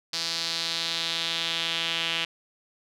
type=tone with band-pass filter sweep; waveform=sawtooth; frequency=166 Hz; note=E3; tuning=12 cents sharp; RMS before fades=-29 dBFS; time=0.13-2.25 s; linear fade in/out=5 ms; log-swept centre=4600 to 3000 Hz; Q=3.4; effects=none